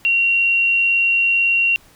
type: tone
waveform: sine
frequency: 2749 Hz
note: F7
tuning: 28 cents flat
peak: -13 dBFS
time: 0.05-1.76 s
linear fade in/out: 0 ms
effects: pink hiss -50 dBFS RMS until 1.95 s